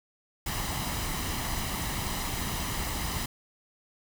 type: noise with comb filter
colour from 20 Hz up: pink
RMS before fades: -32 dBFS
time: 0.46-3.26 s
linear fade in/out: 5 ms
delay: 1 ms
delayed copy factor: +0.5
effects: none